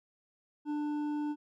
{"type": "tone with hard clipping", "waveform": "sine", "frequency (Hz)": 296.7, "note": "D4", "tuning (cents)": 18, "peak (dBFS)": -33, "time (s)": [0.65, 1.36], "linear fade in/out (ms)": 50, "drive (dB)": 7, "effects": []}